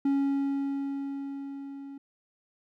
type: tone with level ramp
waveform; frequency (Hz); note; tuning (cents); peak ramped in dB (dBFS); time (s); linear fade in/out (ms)
triangle; 277.2; C#4; 0; -20 to -38; 0.05-1.98; 5
effects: none